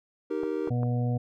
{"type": "chord", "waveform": "triangle", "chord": "Eb major", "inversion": "none", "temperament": "just", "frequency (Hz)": [311.1, 388.9, 466.7], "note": ["Eb4", "G4", "Bb4"], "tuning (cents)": [0, -14, 2], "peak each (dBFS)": -30, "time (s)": [0.3, 0.7], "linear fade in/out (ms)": 10}
{"type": "clicks", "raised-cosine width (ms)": 1, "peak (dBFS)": -24, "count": 3, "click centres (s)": [0.434, 0.675, 0.832]}
{"type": "harmonic tone", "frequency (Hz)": 121.7, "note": "B2", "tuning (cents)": -25, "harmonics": [1, 2, 4, 5, 6], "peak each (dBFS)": [-25, -32, -37, -43, -40], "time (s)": [0.7, 1.18], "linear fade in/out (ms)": 10}
{"effects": []}